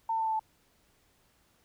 sine tone with pitch steps, 902 / 895.3 / 888.6 / 881.9 / 875.3 Hz, A5 / A5 / A5 / A5 / A5, +43 / +30 / +17 / +4 / -9 cents, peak -27 dBFS, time 0.09-0.395 s, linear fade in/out 5 ms, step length 61 ms, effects pink hiss -68 dBFS RMS until 1.64 s

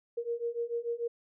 sine beating tone pair, 466.2 / 473 Hz, A#4 / A#4, 0 / +25 cents, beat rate 6.8 Hz, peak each -35 / -34 dBFS, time 0.17-1.08 s, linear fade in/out 10 ms, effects none

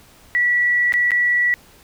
sine tone with dropouts, 1946 Hz, B6, 26 cents flat, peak -14 dBFS, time 0.35-1.54 s, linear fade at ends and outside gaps 0 ms, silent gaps 0.923-0.939 / 1.107-1.117 s, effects pink hiss -49 dBFS RMS until 1.83 s

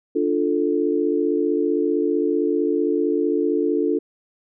sine chord, D minor, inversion none, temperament equal, 293.7 / 349.2 / 440 Hz, D4 / F4 / A4, 0 / 0 / 0 cents, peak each -22 dBFS, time 0.15-3.99 s, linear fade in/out 10 ms, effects none

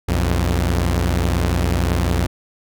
sawtooth tone pair together, 61.74 / 87.31 Hz, B1 / F2, 0 / 0 cents, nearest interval tritone, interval 600 cents, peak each -15 dBFS, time 0.08-2.27 s, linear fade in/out 10 ms, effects none

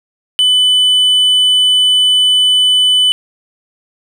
sine tone with tanh clipping, 3000 Hz, F#7, 23 cents sharp, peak -8 dBFS, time 0.39-3.12 s, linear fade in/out 0 ms, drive 4 dB, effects none

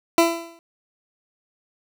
20% pulse tone with exponential decay, 335.1 Hz, E4, 29 cents sharp, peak -6 dBFS, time 0.18-0.59 s, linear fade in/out 1 ms, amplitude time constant 89 ms, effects none

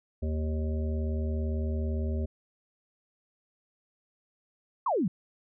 harmonic tone, 77.78 Hz, D#2, in tune, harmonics 1 / 3 / 5 / 7 / 8, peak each -28 / -36 / -40 / -44 / -45 dBFS, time 0.22-2.26 s, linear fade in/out 10 ms
sine exponential sweep, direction down, 1174.7 to 156.7 Hz, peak -24 dBFS, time 4.86-5.08 s, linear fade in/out 5 ms
effects none

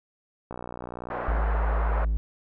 click train, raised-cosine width 1 ms, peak -22 dBFS, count 55, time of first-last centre 0.51-1.401 s, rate 60.6 Hz
pink band-pass noise, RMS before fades -33 dBFS, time 1.1-2.05 s, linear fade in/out 5 ms, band 470 to 1500 Hz, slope 24 dB/octave
triangle tone, 54 Hz, A1, 32 cents flat, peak -20 dBFS, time 1.28-2.17 s, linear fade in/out 0 ms
effects none

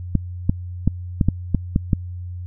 clicks, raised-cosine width 5 ms, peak -3 dBFS, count 8, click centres 0.153 / 0.495 / 0.876 / 1.212 / 1.286 / 1.547 / 1.761 / 1.932 s, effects added 89 Hz sine -28 dBFS peak until 2.46 s

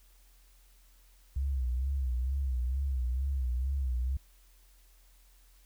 sine tone with vibrato, 64.9 Hz, C2, 13 cents flat, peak -28 dBFS, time 1.36-4.17 s, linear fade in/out 5 ms, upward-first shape sine, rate 2.2 Hz, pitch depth 110 cents each way, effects added 43 Hz sine -58 dBFS peak until 5.65 s + white hiss -66 dBFS RMS until 5.65 s

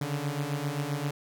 sawtooth beating tone pair, 140 / 147.6 Hz, C#3 / D3, +18 / +9 cents, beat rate 7.6 Hz, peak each -29 / -28 dBFS, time 0.01-1.11 s, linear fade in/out 5 ms, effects none

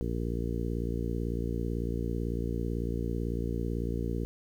harmonic tone, 58 Hz, A#1, 8 cents flat, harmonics 1 / 2 / 3 / 4 / 5 / 6 / 7 / 8, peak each -33 / -36 / -38 / -39 / -40 / -41 / -41 / -42 dBFS, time 0.01-4.25 s, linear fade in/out 0 ms, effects 10-bit

